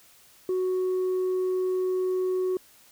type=tone with tanh clipping; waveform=sine; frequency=370 Hz; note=F#4; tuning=in tune; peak=-24 dBFS; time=0.49-2.57 s; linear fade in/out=2 ms; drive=1 dB; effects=white hiss -56 dBFS RMS until 2.91 s